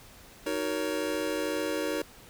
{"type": "chord", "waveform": "square", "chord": "D# minor seventh", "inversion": "none", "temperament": "just", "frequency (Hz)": [311.1, 373.4, 466.7, 560], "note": ["D#4", "F#4", "A#4", "C#5"], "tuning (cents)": [0, 16, 2, 18], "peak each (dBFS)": [-34, -37, -35, -35], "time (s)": [0.46, 2.02], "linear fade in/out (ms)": 5, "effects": ["pink hiss -52 dBFS RMS until 2.29 s"]}